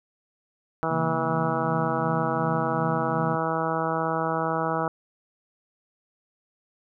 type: harmonic tone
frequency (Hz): 162.1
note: E3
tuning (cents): -29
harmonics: 1 / 2 / 3 / 4 / 5 / 6 / 7 / 8 / 9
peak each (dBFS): -32 / -33 / -31 / -31 / -31 / -33 / -34 / -31 / -37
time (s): 0.83-4.88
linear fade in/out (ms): 0
type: chord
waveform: triangle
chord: A# diminished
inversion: first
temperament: equal with one note detuned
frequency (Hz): 135.74 / 164.81 / 233.1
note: C#3 / E3 / A#3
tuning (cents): -36 / 0 / 0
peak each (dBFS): -31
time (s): 0.9-3.36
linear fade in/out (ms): 10
effects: none